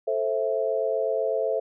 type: chord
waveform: sine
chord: A minor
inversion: none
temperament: just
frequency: 440 / 528 / 660 Hz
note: A4 / C5 / E5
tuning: 0 / +16 / +2 cents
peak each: -27 dBFS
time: 0.07-1.6 s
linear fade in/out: 10 ms
effects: none